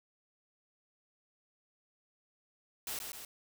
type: noise with echo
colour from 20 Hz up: white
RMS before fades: -39 dBFS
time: 2.87-2.99 s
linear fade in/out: 2 ms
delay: 130 ms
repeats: 2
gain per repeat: -4 dB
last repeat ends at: 3.25 s
effects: none